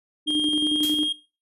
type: tone with tremolo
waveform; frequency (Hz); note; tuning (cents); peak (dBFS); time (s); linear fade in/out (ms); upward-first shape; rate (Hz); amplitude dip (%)
sine; 301.3; D4; +44; -21; 0.26-1.09; 50; square; 11; 55
type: tone with pitch glide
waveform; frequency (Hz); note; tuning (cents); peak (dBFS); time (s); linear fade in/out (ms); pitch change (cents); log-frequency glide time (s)
triangle; 3222 to 3244; G7 to G#7; +47 to -41; -20; 0.27-1.13; 10; +12; 0.61-0.88
type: noise with exponential decay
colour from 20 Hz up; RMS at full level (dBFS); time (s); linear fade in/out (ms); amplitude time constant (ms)
blue; -26; 0.83-1.12; 2; 62
effects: noise-tail reverb RT60 0.3 s tail -18 dB re dry + resampled to 32000 Hz